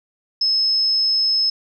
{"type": "tone", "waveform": "sine", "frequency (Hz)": 5190, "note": "E8", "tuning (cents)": -28, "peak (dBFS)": -15, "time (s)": [0.41, 1.5], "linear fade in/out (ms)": 5, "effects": []}